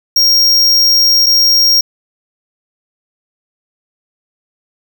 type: tone with dropouts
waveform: square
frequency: 5580 Hz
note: F8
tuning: 2 cents flat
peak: -7 dBFS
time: 0.16-1.81 s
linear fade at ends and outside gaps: 5 ms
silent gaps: 1.261-1.265 s
effects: none